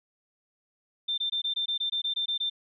sine tone bursts, 3579 Hz, A7, 29 cents sharp, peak -26 dBFS, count 12, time 1.08-2.499 s, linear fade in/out 10 ms, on 99 ms, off 21 ms, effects none

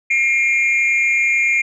sine tone pair together, 2139 / 2392 Hz, C7 / D7, +38 / +31 cents, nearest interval major second, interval 193 cents, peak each -14 dBFS, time 0.1-1.62 s, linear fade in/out 10 ms, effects tanh soft clip ceiling -10 dBFS

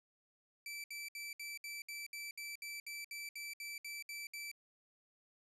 sawtooth tone bursts, 2324 Hz, D7, 19 cents flat, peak -40 dBFS, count 16, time 0.66-4.515 s, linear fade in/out 2 ms, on 180 ms, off 65 ms, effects resampled to 32000 Hz

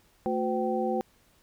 sine tone cluster, 222.3 / 361.8 / 509 / 773 Hz, A3 / F#4 / C5 / G5, +18 / -39 / -48 / -24 cents, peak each -31 dBFS, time 0.26-1.01 s, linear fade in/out 0 ms, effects pink hiss -64 dBFS RMS until 1.42 s

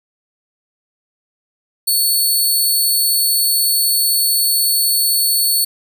10% pulse tone, 4429 Hz, C#8, 2 cents flat, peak -6 dBFS, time 1.87-5.65 s, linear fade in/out 10 ms, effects none

